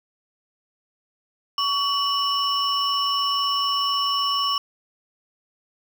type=tone cluster; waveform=sine; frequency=1129 / 2953 / 5380 Hz; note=C#6 / F#7 / E8; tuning=+31 / -4 / +34 cents; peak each=-23 / -25 / -26 dBFS; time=1.58-4.58 s; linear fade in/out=2 ms; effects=7-bit